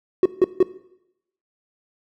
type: tone bursts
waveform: triangle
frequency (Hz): 370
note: F#4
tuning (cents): 0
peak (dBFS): -7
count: 3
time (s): 0.23-0.628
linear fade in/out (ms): 2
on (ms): 26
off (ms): 160
effects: noise-tail reverb RT60 0.8 s tail -19 dB re dry + tanh soft clip ceiling -5 dBFS